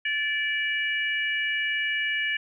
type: harmonic tone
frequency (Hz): 581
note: D5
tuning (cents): -19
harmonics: 3 / 4 / 5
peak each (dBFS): -27 / -29 / -31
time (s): 0.05-2.37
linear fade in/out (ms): 5
effects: none